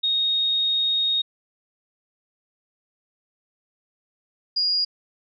sine tone pair in turn, 3729 / 4858 Hz, A#7 / D#8, 0 / -42 cents, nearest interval perfect fourth, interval 458 cents, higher second, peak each -19 dBFS, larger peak neither, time 0.03-1.22 / 4.56-4.85 s, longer first, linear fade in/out 10 ms, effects none

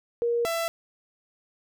sine / sawtooth tone pair in turn, 471.8 / 667.2 Hz, A#4 / E5, +21 / +21 cents, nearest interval tritone, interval 600 cents, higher second, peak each -22 dBFS, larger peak neither, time 0.22-0.45 / 0.45-0.68 s, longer neither, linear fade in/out 0 ms, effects none

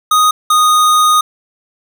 square tone pair in turn, 1245 / 1238.2 Hz, D#6 / D#6, +1 / -9 cents, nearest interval unison, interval 10 cents, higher first, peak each -8 dBFS, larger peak neither, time 0.11-0.31 / 0.5-1.21 s, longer second, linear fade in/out 5 ms, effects none

